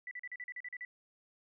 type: tone bursts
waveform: sine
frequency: 1975.5 Hz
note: B6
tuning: in tune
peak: -40 dBFS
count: 10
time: 0.07-0.85 s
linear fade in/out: 2 ms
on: 42 ms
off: 40 ms
effects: none